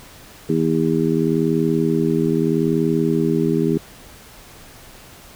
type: harmonic tone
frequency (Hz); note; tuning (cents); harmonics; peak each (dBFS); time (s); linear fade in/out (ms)
80.8; E2; -34; 2 / 3 / 4 / 5; -21 / -21 / -21 / -21; 0.49-3.78; 5
effects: pink hiss -43 dBFS RMS until 5.35 s